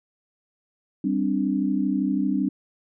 sine chord, G suspended fourth, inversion none, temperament just, 196 / 261.3 / 294 Hz, G3 / C4 / D4, 0 / -2 / +2 cents, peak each -25 dBFS, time 1.04-2.49 s, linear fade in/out 5 ms, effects none

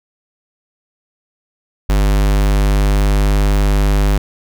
square tone, 50.1 Hz, G1, 38 cents sharp, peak -11 dBFS, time 1.89-4.18 s, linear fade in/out 5 ms, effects none

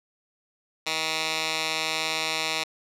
10% pulse tone with band-pass filter, 158.8 Hz, D#3, 36 cents sharp, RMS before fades -28 dBFS, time 0.86-2.64 s, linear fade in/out 10 ms, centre 3700 Hz, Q 1.2, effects none

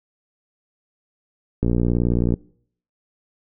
click train, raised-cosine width 3 ms, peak -7 dBFS, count 43, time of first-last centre 1.63-2.339 s, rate 59.2 Hz, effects noise-tail reverb RT60 0.6 s tail -23 dB re dry

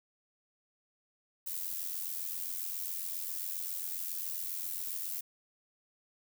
violet noise with amplitude modulation, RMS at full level -35 dBFS, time 1.46-5.21 s, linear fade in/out 10 ms, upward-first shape sine, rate 87.4 Hz, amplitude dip 65%, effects none

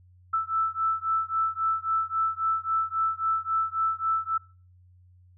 sine beating tone pair, 1318.5 / 1322.2 Hz, E6 / E6, 0 / +5 cents, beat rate 3.7 Hz, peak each -27 / -27 dBFS, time 0.33-4.38 s, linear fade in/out 10 ms, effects noise-tail reverb RT60 0.4 s tail -24 dB re dry + added 90 Hz sine -53 dBFS peak until 5.37 s

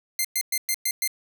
5% pulse tone bursts, 2093 Hz, C7, in tune, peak -12 dBFS, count 6, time 0.19-1.076 s, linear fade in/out 2 ms, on 56 ms, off 110 ms, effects none

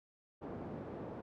pink band-pass noise, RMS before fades -45 dBFS, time 0.41-1.22 s, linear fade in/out 20 ms, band 140 to 640 Hz, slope 12 dB/octave, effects none

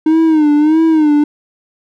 triangle tone with vibrato, 309.1 Hz, D#4, 11 cents flat, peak -5 dBFS, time 0.06-1.24 s, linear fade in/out 5 ms, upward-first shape sine, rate 1.6 Hz, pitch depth 88 cents each way, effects none

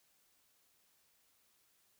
silence, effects white hiss -73 dBFS RMS until 1.99 s

